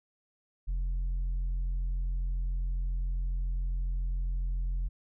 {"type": "tone with tanh clipping", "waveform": "sine", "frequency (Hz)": 43.65, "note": "F1", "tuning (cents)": 0, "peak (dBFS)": -29, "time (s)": [0.67, 4.89], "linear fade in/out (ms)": 20, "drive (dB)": 3, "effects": []}